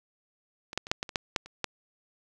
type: clicks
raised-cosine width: 0.2 ms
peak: -22 / -11 / -24 / -6 / -14 / -23 / -9 / -8 / -29 / -11 dBFS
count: 10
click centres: 0.731 / 0.776 / 0.869 / 0.915 / 1.029 / 1.092 / 1.158 / 1.362 / 1.46 / 1.643 s
effects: none